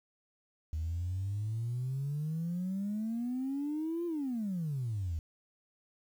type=exponential two-way sweep; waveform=sine; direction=up then down; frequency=77 to 349.2 to 77 Hz; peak=-31 dBFS; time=0.73-5.19 s; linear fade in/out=0 ms; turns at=4.06 s; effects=tanh soft clip ceiling -28 dBFS + 10-bit